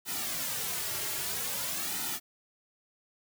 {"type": "noise with flanger", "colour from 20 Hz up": "white", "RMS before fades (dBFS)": -34, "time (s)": [0.05, 2.2], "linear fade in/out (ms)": 50, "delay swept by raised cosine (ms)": [1.8, 4], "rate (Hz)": 0.51, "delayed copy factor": -0.85, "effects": []}